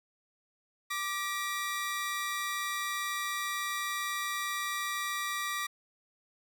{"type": "tone pair together", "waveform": "sawtooth", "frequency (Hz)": [1176.2, 1921], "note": ["D6", "B6"], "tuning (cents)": [2, -48], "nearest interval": "minor sixth", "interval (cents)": 850, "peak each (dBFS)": [-31, -32], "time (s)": [0.9, 5.67], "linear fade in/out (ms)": 10, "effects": []}